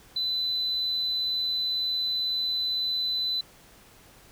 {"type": "tone", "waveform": "sine", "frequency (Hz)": 4009, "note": "B7", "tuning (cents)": 25, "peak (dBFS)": -24, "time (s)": [0.16, 3.41], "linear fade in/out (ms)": 5, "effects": ["tanh soft clip ceiling -21 dBFS", "pink hiss -54 dBFS RMS until 4.31 s"]}